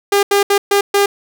sawtooth tone bursts at uneven times, 402.5 Hz, G4, 46 cents sharp, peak -6 dBFS, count 5, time 0.12-0.23 / 0.31-0.43 / 0.5-0.58 / 0.71-0.81 / 0.94-1.06 s, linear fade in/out 5 ms, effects none

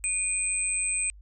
sine tone pair together, 2450 / 8193 Hz, D#7 / C9, -27 / -37 cents, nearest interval octave + major sixth, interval 2090 cents, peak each -31 / -26 dBFS, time 0.04-1.1 s, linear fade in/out 0 ms, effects added 50 Hz sine -46 dBFS peak until 1.21 s

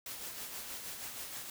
white noise with tremolo, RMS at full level -42 dBFS, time 0.06-1.5 s, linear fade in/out 2 ms, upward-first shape sine, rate 6.3 Hz, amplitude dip 40%, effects none

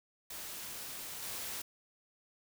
white noise with level steps, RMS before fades -44 / -41 dBFS, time 0.3-1.62 s, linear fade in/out 5 ms, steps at 1.22 s, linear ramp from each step 10 ms, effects none

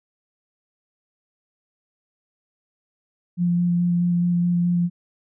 sine tone with vibrato, 174.61 Hz, F3, in tune, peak -17 dBFS, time 3.37-4.9 s, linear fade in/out 50 ms, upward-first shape square, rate 4.7 Hz, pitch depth 9 cents each way, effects none

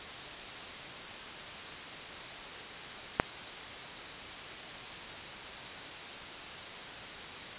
click, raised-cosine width 0.5 ms, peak -7 dBFS, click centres 3.199 s, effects white hiss -42 dBFS RMS until 7.58 s + resampled to 8000 Hz

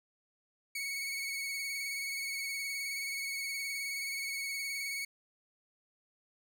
sawtooth tone with vibrato, 2217 Hz, C#7, in tune, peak -32 dBFS, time 0.75-5.05 s, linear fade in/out 5 ms, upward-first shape sine, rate 19 Hz, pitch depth 30 cents each way, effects none

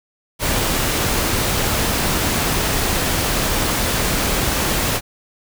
pink noise, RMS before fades -19 dBFS, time 0.39-5.01 s, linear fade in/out 50 ms, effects none

